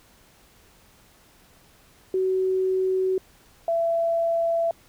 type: tone pair in turn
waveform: sine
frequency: 375.8 / 669.6 Hz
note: F#4 / E5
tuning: +27 / +27 cents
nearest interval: minor seventh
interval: 1000 cents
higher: second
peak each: -20 dBFS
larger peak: neither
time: 2.14-3.18 / 3.68-4.71 s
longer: first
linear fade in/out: 2 ms
effects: pink hiss -56 dBFS RMS until 4.88 s